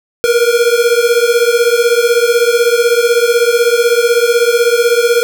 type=beating tone pair; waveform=square; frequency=466.2 / 482.2 Hz; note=A#4 / B4; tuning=0 / -41 cents; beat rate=16 Hz; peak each=-12 dBFS; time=0.24-5.23 s; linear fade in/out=0 ms; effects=none